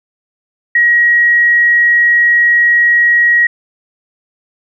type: tone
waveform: sine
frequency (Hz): 1900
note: A#6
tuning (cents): +33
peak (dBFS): -6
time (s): 0.75-3.47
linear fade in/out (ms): 5
effects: none